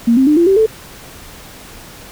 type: tone with pitch steps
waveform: sine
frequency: 233.1 / 264.7 / 300.6 / 341.3 / 387.5 / 440 Hz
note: A#3 / C4 / D4 / F4 / G4 / A4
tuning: 0 / +20 / +40 / -40 / -20 / 0 cents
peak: -7 dBFS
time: 0.07-0.664 s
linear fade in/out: 10 ms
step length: 99 ms
effects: pink hiss -36 dBFS RMS until 2.11 s